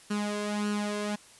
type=tone with flanger; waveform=sawtooth; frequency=207.7 Hz; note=G#3; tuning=in tune; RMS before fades=-31 dBFS; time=0.1-1.16 s; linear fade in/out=10 ms; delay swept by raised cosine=0.69 to 1.89 ms; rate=1.7 Hz; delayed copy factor=+0.65; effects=white hiss -54 dBFS RMS until 1.39 s + resampled to 24000 Hz